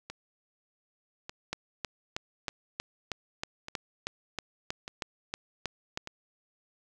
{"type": "two click trains", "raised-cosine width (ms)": 0.2, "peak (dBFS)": [-15, -22], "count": [15, 6], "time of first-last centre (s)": [[1.53, 5.974], [0.1, 6.074]], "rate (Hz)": [3.15, 0.837], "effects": []}